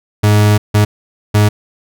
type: tone bursts at uneven times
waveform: 40% pulse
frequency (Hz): 104.8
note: G#2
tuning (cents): +16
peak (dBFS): -6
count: 3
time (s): 0.23-0.58 / 0.74-0.85 / 1.34-1.49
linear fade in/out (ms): 10
effects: none